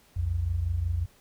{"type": "tone pair together", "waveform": "sine", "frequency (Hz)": [61.1, 86.54], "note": ["B1", "F2"], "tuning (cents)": [-18, -15], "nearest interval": "tritone", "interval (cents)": 603, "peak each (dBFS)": [-31, -26], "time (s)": [0.16, 1.06], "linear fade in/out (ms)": 10, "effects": ["pink hiss -60 dBFS RMS until 1.2 s"]}